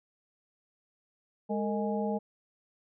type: harmonic tone with a mistuned harmonic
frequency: 207.7 Hz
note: G#3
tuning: in tune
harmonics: 1 / 2 / 3 / 4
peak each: -31 / -34 / -36 / -37 dBFS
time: 1.49-2.19 s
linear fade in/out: 20 ms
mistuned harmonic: 2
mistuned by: +150 cents
effects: none